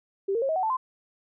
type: tone with pitch steps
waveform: sine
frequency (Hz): 392 / 460.8 / 541.7 / 636.8 / 748.6 / 880 / 1034.5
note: G4 / A#4 / C#5 / D#5 / F#5 / A5 / C6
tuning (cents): 0 / -20 / -40 / +40 / +20 / 0 / -20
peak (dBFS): -23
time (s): 0.28-0.77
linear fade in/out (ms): 10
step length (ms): 70
effects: none